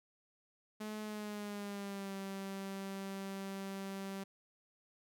sawtooth tone with pitch glide, 213.6 to 194.74 Hz, G#3 to G3, +49 to -11 cents, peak -37 dBFS, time 0.8-4.24 s, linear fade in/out 10 ms, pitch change -160 cents, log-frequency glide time 1.03-2.14 s, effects none

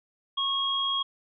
sine tone pair together, 1096 / 3281 Hz, C#6 / G#7, -20 / -22 cents, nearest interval octave + perfect fifth, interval 1898 cents, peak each -30 / -26 dBFS, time 0.37-1.03 s, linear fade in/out 10 ms, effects none

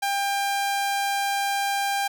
sawtooth tone, 797 Hz, G5, 28 cents sharp, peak -19 dBFS, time 0.02-2.08 s, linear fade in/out 10 ms, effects none

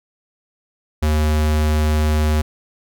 square tone, 76.5 Hz, D#2, 29 cents flat, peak -15 dBFS, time 1.02-2.42 s, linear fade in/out 10 ms, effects none

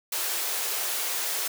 white high-pass noise, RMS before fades -29 dBFS, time 0.12-1.48 s, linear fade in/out 5 ms, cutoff 350 Hz, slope 48 dB/octave, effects none

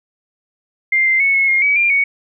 sine tone with pitch steps, 2102 / 2085 / 2207 / 2184 / 2134 / 2275 / 2389 / 2230 Hz, C7 / C7 / C#7 / C#7 / C7 / C#7 / D7 / C#7, +7 / -7 / -8 / -26 / +34 / +44 / +29 / +10 cents, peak -11 dBFS, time 0.92-2.04 s, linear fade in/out 5 ms, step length 140 ms, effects none

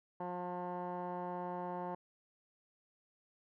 15% pulse tone with low-pass filter, 178.3 Hz, F3, 36 cents sharp, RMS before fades -41 dBFS, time 0.2-1.95 s, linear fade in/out 5 ms, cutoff 1000 Hz, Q 8.7, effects none

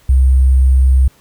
sine tone with sample-and-hold, 65.41 Hz, C2, in tune, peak -6 dBFS, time 0.09-1.08 s, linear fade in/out 5 ms, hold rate 8820 Hz, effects pink hiss -50 dBFS RMS until 1.2 s

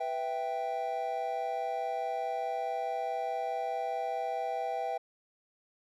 triangle chord, E minor, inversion second, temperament equal, 493.9 / 659.3 / 784 Hz, B4 / E5 / G5, 0 / 0 / 0 cents, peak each -37 / -34 / -32 dBFS, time 0-4.98 s, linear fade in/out 10 ms, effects none

